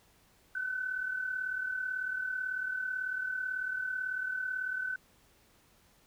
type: tone pair together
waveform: sine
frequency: 1480 / 1518.1 Hz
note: F#6 / F#6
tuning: 0 / +44 cents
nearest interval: unison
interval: 44 cents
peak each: -40 / -33 dBFS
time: 0.55-4.96 s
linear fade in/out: 5 ms
effects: pink hiss -65 dBFS RMS until 6.06 s